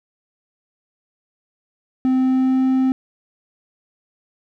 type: tone with pitch glide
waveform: triangle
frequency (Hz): 259 to 261.3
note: C4 to C4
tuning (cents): -17 to -2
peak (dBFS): -12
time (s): 2.05-2.92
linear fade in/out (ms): 0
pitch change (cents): +15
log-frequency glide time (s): 2.16-2.66
effects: none